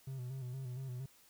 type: tone with vibrato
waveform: triangle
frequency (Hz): 128.8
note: C3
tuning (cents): -27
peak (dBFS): -38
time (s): 0.07-1.06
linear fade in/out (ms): 5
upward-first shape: square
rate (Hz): 4.3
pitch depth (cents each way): 62
effects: white hiss -65 dBFS RMS until 1.29 s